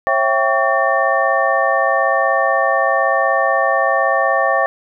sine tone cluster, 542 / 663 / 779 / 1128 / 1800 Hz, C#5 / E5 / G5 / C#6 / A6, -39 / +10 / -11 / +30 / +39 cents, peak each -19 dBFS, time 0.07-4.66 s, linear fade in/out 0 ms, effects none

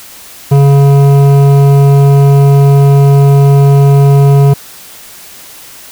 sine tone with hard clipping, 140 Hz, C#3, 18 cents sharp, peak -4 dBFS, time 0.51-4.54 s, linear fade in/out 10 ms, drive 12 dB, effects white hiss -32 dBFS RMS until 5.91 s

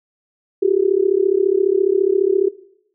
sine tone with amplitude modulation, 387.9 Hz, G4, 18 cents flat, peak -8 dBFS, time 0.62-2.49 s, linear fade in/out 10 ms, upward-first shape sine, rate 34.6 Hz, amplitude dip 100%, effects noise-tail reverb RT60 0.7 s tail -17 dB re dry

